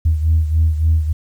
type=beating tone pair; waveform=sine; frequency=79 / 82.5 Hz; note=D#2 / E2; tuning=+27 / +2 cents; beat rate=3.5 Hz; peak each=-12 / -18 dBFS; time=0.05-1.13 s; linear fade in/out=10 ms; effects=tanh soft clip ceiling -6 dBFS + 8-bit